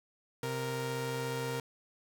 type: tone pair together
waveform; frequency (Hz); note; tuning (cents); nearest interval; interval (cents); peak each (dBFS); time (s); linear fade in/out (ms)
sawtooth; 130.71 / 466.2; C3 / A#4; -1 / 0; octave + minor seventh; 2201; -33 / -32; 0.43-1.6; 2
effects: none